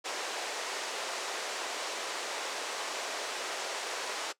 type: band-pass noise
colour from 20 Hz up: pink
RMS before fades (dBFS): -37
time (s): 0.04-4.33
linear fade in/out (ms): 20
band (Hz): 430 to 7900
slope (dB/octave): 24
effects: noise-tail reverb RT60 0.1 s tail -19 dB re dry